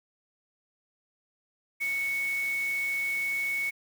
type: tone in noise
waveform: sine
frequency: 2217 Hz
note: C#7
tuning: in tune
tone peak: -27 dBFS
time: 1.8-3.71 s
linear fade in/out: 20 ms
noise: white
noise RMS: -44 dBFS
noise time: 1.8-3.71 s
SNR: +14 dB
effects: none